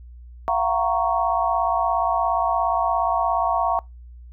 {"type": "chord", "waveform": "sine", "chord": "Gb major seventh", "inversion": "third", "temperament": "equal with one note detuned", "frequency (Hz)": [682.9, 740, 932.3, 1108.7], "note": ["F5", "Gb5", "Bb5", "Db6"], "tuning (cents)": [-39, 0, 0, 0], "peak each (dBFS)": -24, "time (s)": [0.48, 3.79], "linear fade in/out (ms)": 0, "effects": ["noise-tail reverb RT60 0.2 s tail -24 dB re dry", "added 60 Hz sine -39 dBFS peak until 4.32 s"]}